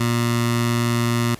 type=tone with notch filter; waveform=15% pulse; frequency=118.4 Hz; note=A#2; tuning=27 cents sharp; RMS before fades=-20 dBFS; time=0-1.35 s; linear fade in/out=5 ms; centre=470 Hz; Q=1.2; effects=pink hiss -44 dBFS RMS until 1.39 s + resampled to 32000 Hz